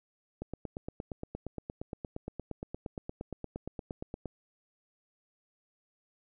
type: click train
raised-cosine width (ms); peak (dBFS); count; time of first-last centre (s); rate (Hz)
2; -24; 34; 0.42-4.257; 8.6
effects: none